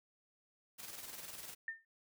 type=noise with tremolo; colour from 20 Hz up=white; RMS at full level=-47 dBFS; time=0.78-1.55 s; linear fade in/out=20 ms; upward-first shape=square; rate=20 Hz; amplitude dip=45%
type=tone with exponential decay; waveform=sine; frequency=1809 Hz; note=A6; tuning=48 cents sharp; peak=-35 dBFS; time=1.68-1.85 s; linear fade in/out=2 ms; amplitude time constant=35 ms
effects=none